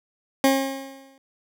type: tone with exponential decay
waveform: 20% pulse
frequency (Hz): 270.1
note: C#4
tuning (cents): -45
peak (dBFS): -9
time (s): 0.44-1.18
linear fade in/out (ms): 1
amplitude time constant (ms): 160
effects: none